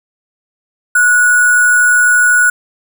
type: tone with sample-and-hold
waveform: sine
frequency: 1466 Hz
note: F#6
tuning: 16 cents flat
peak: -6 dBFS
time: 0.95-2.5 s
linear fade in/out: 5 ms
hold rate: 8820 Hz
effects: none